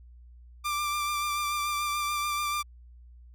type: tone with vibrato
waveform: sawtooth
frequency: 1183 Hz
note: D6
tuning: 12 cents sharp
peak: -24 dBFS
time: 0.64-2.63 s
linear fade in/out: 20 ms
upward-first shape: sine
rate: 6.9 Hz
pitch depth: 21 cents each way
effects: added 60 Hz sine -48 dBFS peak until 3.34 s